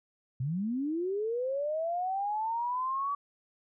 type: linear sweep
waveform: sine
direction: up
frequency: 120 to 1148 Hz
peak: -29 dBFS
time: 0.4-3.15 s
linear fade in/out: 5 ms
effects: none